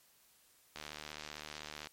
click train, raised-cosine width 0.2 ms, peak -26 dBFS, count 85, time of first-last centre 0.76-1.871 s, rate 75.6 Hz, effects white hiss -67 dBFS RMS until 1.92 s + MP3 64 kbps

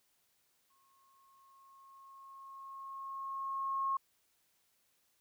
sine tone with exponential growth, 1084 Hz, C#6, 39 cents flat, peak -30 dBFS, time 0.7-3.97 s, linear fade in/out 5 ms, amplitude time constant 710 ms, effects white hiss -75 dBFS RMS until 5.2 s

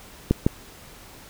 clicks, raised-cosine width 3 ms, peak -4 dBFS, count 2, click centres 0.31 / 0.465 s, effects pink hiss -46 dBFS RMS until 1.29 s

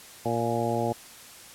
harmonic tone with a mistuned harmonic, 116.54 Hz, A#2, in tune, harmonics 1 / 2 / 3 / 4 / 5 / 6 / 7, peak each -32 / -32 / -32 / -32 / -32 / -32 / -32 dBFS, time 0.25-0.93 s, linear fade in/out 10 ms, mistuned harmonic 7, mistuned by +34 cents, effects white hiss -47 dBFS RMS until 1.54 s + low-pass 12000 Hz 12 dB/octave

